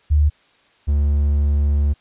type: tone pair in turn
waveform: sine / triangle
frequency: 74.4 / 72.28 Hz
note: D2 / D2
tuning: +23 / -27 cents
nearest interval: minor second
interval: 50 cents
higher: first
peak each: -11 / -12 dBFS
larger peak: first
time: 0.1-0.3 / 0.87-1.94 s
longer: second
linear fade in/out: 20 ms
effects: white hiss -56 dBFS RMS until 2 s + resampled to 8000 Hz